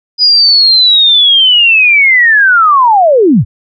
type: linear sweep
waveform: sine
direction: down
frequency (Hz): 4978 to 77.78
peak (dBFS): -3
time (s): 0.18-3.45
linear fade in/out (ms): 50
effects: none